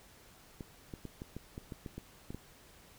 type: clicks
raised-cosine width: 3 ms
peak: -29 dBFS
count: 11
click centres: 0.608 / 0.938 / 1.053 / 1.219 / 1.366 / 1.579 / 1.722 / 1.862 / 1.98 / 2.305 / 2.346 s
effects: pink hiss -59 dBFS RMS until 2.98 s